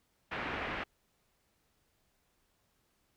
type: low-pass noise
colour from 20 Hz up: white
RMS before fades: -38 dBFS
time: 0.31-0.84 s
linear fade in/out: 10 ms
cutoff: 2400 Hz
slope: 24 dB/octave
effects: pink hiss -75 dBFS RMS until 3.16 s